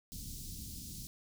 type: band-stop noise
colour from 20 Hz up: pink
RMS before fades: -45 dBFS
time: 0.12-1.07 s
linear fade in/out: 0 ms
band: 240 to 4400 Hz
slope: 24 dB/octave
effects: none